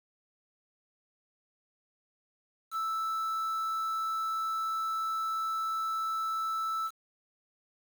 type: tone with quantisation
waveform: triangle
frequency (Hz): 1318.5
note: E6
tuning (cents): 0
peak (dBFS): -28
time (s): 2.71-6.91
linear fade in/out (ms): 50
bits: 8
effects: none